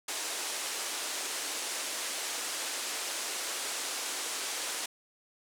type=band-pass noise; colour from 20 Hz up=white; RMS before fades=-36 dBFS; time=0.08-4.86 s; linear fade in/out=5 ms; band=300 to 9600 Hz; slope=24 dB/octave; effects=none